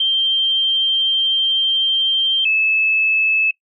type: tone pair in turn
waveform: sine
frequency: 3154 / 2607 Hz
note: G7 / E7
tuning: +10 / -20 cents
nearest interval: minor third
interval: 330 cents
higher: first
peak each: -13 / -13 dBFS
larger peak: neither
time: 0-2.45 / 2.45-3.51 s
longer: first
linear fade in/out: 5 ms
effects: noise-tail reverb RT60 0.1 s tail -21 dB re dry